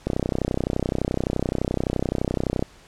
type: click train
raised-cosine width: 2 ms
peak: -9 dBFS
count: 82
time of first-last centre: 0.07-2.625 s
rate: 31.7 Hz
effects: pink hiss -51 dBFS RMS until 2.87 s + low-pass 8000 Hz 12 dB/octave